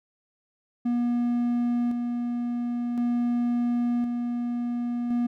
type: tone with tremolo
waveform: triangle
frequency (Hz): 240.3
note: B3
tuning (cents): -47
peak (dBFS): -20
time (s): 0.85-5.27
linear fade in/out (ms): 10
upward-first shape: square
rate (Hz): 0.47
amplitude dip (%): 35
effects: none